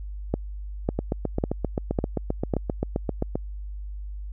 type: two click trains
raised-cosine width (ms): 2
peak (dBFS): -9 / -11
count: 5 / 19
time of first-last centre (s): 0.34-2.538 / 0.99-3.355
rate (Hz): 1.82 / 7.61
effects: added 50 Hz sine -32 dBFS peak until 4.32 s